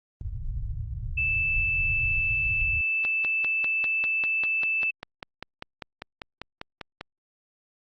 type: low-pass noise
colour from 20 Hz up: pink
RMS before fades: -32 dBFS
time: 0.21-2.81 s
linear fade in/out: 2 ms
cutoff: 130 Hz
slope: 48 dB/octave
type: tone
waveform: sine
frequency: 2637 Hz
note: E7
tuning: in tune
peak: -23 dBFS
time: 1.17-4.91 s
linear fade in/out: 10 ms
type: click train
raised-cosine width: 0.3 ms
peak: -18 dBFS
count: 21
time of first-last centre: 3.05-7.01 s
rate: 5.05 Hz
effects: Opus 24 kbps